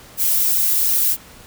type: noise with flanger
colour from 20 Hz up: violet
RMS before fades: -17 dBFS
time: 0.17-1.17 s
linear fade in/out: 50 ms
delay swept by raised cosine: 0.85 to 4.55 ms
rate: 2.8 Hz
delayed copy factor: -0.8
effects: pink hiss -43 dBFS RMS until 1.46 s